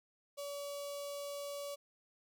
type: tone with notch filter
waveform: sawtooth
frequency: 570 Hz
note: C#5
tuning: 48 cents sharp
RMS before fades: -43 dBFS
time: 0.37-1.76 s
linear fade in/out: 20 ms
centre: 1700 Hz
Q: 0.75
effects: none